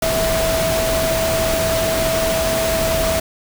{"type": "tone in noise", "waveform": "sine", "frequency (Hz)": 652, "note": "E5", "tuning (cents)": -19, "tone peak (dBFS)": -18, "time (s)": [0.02, 3.2], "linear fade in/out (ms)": 5, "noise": "pink", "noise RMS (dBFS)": -21, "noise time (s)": [0.02, 3.2], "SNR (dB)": 0, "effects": []}